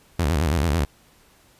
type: tone with vibrato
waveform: sawtooth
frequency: 77.78 Hz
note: D#2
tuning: in tune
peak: -15 dBFS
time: 0.19-0.85 s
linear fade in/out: 5 ms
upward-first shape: square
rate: 9.1 Hz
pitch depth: 170 cents each way
effects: pink hiss -56 dBFS RMS until 1.59 s + resampled to 32000 Hz